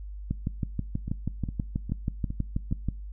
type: two click trains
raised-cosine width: 5 ms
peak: -21 / -15 dBFS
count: 5 / 17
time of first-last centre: 1.08-2.713 / 0.31-2.886 s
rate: 2.45 / 6.21 Hz
effects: noise-tail reverb RT60 0.4 s tail -23 dB re dry + added 50 Hz sine -36 dBFS peak until 3.12 s